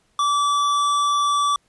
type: tone with tanh clipping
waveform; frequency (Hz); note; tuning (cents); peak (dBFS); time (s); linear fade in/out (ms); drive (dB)
sine; 1157; D6; -26; -19; 0.19-1.56; 2; 17
effects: pink hiss -64 dBFS RMS until 1.68 s + resampled to 24000 Hz